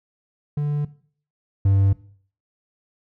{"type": "tone pair in turn", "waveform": "triangle", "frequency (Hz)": [146.83, 98], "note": ["D3", "G2"], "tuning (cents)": [0, 0], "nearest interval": "perfect fifth", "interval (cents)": 700, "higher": "first", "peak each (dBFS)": [-18, -12], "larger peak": "second", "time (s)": [[0.57, 0.85], [1.65, 1.93]], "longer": "neither", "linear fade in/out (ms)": 5, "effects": ["noise-tail reverb RT60 0.5 s tail -18 dB re dry"]}